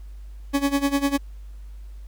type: tone with tremolo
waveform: 40% pulse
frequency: 280 Hz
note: C#4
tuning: 18 cents sharp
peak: -16 dBFS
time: 0.53-1.18 s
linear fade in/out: 20 ms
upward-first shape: sine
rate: 10 Hz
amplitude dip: 85%
effects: added 50 Hz sine -36 dBFS peak until 2.07 s + pink hiss -61 dBFS RMS until 2.07 s